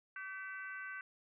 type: harmonic tone with a mistuned harmonic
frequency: 383.1 Hz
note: G4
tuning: 40 cents flat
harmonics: 3 / 4 / 5 / 6 / 7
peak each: -52 / -44 / -50 / -58 / -57 dBFS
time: 0.16-1.01 s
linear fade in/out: 2 ms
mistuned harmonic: 5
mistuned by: +63 cents
effects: none